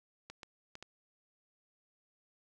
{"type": "clicks", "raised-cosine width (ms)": 0.2, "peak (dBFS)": -29, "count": 4, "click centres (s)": [0.3, 0.432, 0.754, 0.826], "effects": []}